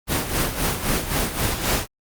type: noise with tremolo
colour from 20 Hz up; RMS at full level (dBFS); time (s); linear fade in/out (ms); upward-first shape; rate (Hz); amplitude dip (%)
pink; -20; 0.07-1.87; 50; sine; 3.8; 65
effects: Opus 24 kbps